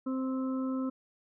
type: harmonic tone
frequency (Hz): 261.6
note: C4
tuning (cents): 0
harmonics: 1 / 2 / 4 / 5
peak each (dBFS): -30 / -41 / -47 / -45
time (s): 0.06-0.9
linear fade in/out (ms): 10
effects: none